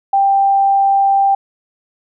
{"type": "tone", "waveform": "sine", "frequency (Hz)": 788, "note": "G5", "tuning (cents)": 9, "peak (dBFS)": -9, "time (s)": [0.13, 1.35], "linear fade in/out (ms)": 5, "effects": []}